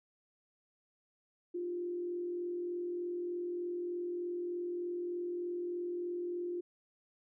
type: tone with frequency modulation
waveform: sine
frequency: 351.3 Hz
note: F4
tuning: 10 cents sharp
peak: -35 dBFS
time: 1.54-6.61 s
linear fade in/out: 10 ms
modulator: 43.3 Hz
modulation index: 0.3
effects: none